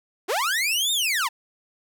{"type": "linear two-way sweep", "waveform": "sawtooth", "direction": "up then down", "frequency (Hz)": [314.4, 3729, 830], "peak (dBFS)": -18, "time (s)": [0.28, 1.29], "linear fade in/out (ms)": 20, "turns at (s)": 0.92, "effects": []}